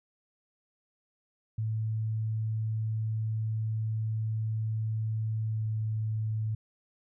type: tone with pitch glide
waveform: sine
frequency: 110 to 109.24 Hz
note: A2 to A2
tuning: 0 to -12 cents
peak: -28 dBFS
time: 1.58-6.55 s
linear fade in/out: 5 ms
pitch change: -12 cents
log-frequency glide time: 5.46-5.66 s
effects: none